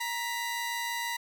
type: tone pair together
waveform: sawtooth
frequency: 939.4 / 1985 Hz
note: A#5 / B6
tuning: +13 / +8 cents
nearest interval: octave + minor second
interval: 1295 cents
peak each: -30 / -31 dBFS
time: 0-1.17 s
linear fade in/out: 10 ms
effects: none